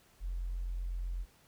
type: tone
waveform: sine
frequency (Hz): 44.02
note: F1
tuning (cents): +14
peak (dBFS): -33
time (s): 0.2-1.26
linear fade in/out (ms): 50
effects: tanh soft clip ceiling -29 dBFS + pink hiss -65 dBFS RMS until 1.47 s